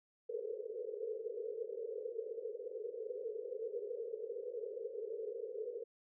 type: band-pass noise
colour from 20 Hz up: white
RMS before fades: -43 dBFS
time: 0.29-5.84 s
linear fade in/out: 10 ms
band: 420 to 490 Hz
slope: 96 dB/octave
effects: none